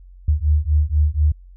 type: beating tone pair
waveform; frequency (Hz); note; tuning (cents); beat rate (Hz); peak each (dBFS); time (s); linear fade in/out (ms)
sine; 73.42 / 77.52; D2 / D#2; 0 / -6; 4.1; -17; 0.28-1.32; 5
effects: added 45 Hz sine -40 dBFS peak until 1.56 s